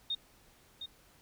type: tone with echo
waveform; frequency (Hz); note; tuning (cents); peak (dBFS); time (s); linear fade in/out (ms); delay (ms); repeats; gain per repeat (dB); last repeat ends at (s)
sine; 3689; A#7; -19; -31; 0.1-0.15; 5; 710; 1; -8; 0.86
effects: pink hiss -63 dBFS RMS until 1.21 s